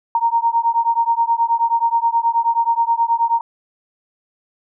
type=beating tone pair; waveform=sine; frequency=923 / 932.4 Hz; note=A#5 / A#5; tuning=-17 / 0 cents; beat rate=9.4 Hz; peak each=-17 dBFS; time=0.15-3.41 s; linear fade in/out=2 ms; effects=none